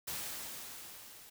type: noise with level ramp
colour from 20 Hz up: white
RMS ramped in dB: -39 to -55 dBFS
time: 0.07-1.3 s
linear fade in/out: 10 ms
effects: none